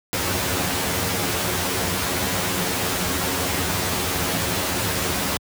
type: noise with comb filter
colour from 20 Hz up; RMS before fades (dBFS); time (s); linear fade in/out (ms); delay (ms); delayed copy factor
pink; -23; 0.13-5.37; 0; 11; +0.9
effects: high-pass 80 Hz 12 dB/octave